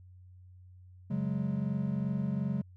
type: chord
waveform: triangle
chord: C# suspended fourth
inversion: none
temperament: equal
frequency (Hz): 138.59 / 185 / 207.7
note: C#3 / F#3 / G#3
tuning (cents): 0 / 0 / 0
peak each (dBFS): -32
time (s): 1.1-2.62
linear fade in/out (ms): 10
effects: added 91 Hz sine -51 dBFS peak until 2.76 s